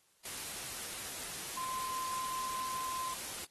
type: tone in noise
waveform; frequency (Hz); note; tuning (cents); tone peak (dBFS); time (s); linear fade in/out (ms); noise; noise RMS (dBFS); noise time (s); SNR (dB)
sine; 1036; C6; -17; -37; 1.57-3.14; 5; white; -42; 0.25-3.45; +2
effects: white hiss -70 dBFS RMS until 3.5 s + AAC 32 kbps